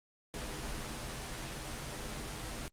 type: noise with comb filter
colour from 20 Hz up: pink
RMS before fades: -40 dBFS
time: 0.34-2.68 s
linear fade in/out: 0 ms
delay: 11 ms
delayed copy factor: -0.95
effects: low-pass 10000 Hz 12 dB/octave + Opus 24 kbps